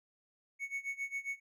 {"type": "tone with tremolo", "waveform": "triangle", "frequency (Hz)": 2217, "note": "C#7", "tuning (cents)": 0, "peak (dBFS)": -32, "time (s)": [0.59, 1.4], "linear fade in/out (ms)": 50, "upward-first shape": "sine", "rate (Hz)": 7.4, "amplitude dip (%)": 90, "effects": []}